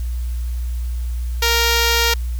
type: tone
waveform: 5% pulse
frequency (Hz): 466.2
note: A#4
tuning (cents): 0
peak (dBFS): -3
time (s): 1.42-2.14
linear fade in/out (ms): 5
effects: added 60 Hz sine -20 dBFS peak until 2.39 s + white hiss -45 dBFS RMS until 2.39 s